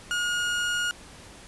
30% pulse tone, 1434 Hz, F6, 45 cents sharp, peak -22 dBFS, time 0.11-0.91 s, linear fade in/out 0 ms, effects pink hiss -47 dBFS RMS until 1.47 s + resampled to 24000 Hz

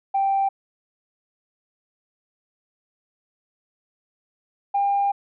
sine tone pair in turn, 784 / 800.9 Hz, G5 / G5, 0 / +37 cents, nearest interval unison, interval 37 cents, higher second, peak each -17 dBFS, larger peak neither, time 0.14-0.49 / 4.74-5.12 s, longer second, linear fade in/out 10 ms, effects tanh soft clip ceiling -14 dBFS

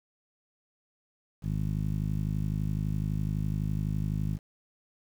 10% pulse tone with low-pass filter, 51.91 Hz, G#1, in tune, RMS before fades -30 dBFS, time 1.42-4.39 s, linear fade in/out 50 ms, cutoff 160 Hz, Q 1.8, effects 9-bit

